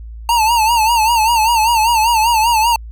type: tone with vibrato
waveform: square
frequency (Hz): 906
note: A#5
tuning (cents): -50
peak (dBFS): -11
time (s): 0.29-2.76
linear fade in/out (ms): 2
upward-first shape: sine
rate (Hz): 5.1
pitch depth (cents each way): 97
effects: added 56 Hz sine -28 dBFS peak until 2.91 s